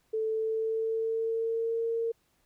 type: tone with pitch glide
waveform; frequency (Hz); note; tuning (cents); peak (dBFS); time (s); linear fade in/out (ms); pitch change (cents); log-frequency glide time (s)
sine; 440 to 458.4; A4 to A#4; 0 to -29; -27; 0.13-2.12; 10; +71; 0.27-1.84
effects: pink hiss -71 dBFS RMS until 2.45 s